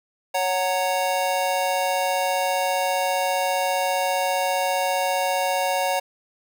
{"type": "chord", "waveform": "square", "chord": "F# major", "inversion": "second", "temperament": "just", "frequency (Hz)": [555, 740, 925], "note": ["C#5", "F#5", "A#5"], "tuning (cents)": [2, 0, -14], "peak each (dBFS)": [-26, -25, -28], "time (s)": [0.34, 6], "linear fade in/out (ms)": 10, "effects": []}